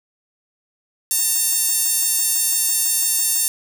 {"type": "tone with high-pass filter", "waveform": "sawtooth", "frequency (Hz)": 906, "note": "A#5", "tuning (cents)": -50, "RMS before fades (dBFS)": -19, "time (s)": [1.11, 3.48], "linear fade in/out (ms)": 0, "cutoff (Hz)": 8400, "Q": 1.4, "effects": ["7-bit"]}